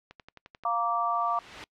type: click train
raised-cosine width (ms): 0.2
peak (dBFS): -27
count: 7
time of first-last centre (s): 0.11-0.636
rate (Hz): 11.4
type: harmonic tone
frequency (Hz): 233.1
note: A#3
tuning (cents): 0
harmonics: 3 / 4 / 5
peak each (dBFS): -30 / -32 / -27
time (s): 0.65-1.39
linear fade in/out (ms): 2
type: noise with exponential growth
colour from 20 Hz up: white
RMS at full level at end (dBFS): -35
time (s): 0.81-1.64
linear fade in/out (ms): 0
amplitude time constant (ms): 180
effects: noise-tail reverb RT60 0.1 s tail -26 dB re dry + low-pass 3000 Hz 12 dB/octave